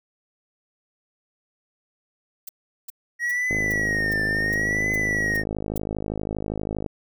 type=noise bursts; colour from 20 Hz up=violet; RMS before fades=-35 dBFS; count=9; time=2.47-5.779 s; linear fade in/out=5 ms; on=21 ms; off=390 ms
type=tone with vibrato; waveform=triangle; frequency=1895 Hz; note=A#6; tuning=28 cents sharp; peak=-20 dBFS; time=3.19-5.44 s; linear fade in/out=50 ms; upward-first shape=triangle; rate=0.72 Hz; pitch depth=120 cents each way
type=click train; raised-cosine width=2 ms; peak=-15 dBFS; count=177; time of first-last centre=3.51-6.862 s; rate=52.5 Hz
effects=none